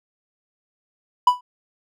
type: tone with exponential decay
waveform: triangle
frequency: 989 Hz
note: B5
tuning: 2 cents sharp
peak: -5 dBFS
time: 1.27-1.41 s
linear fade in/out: 5 ms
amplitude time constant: 29 ms
effects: none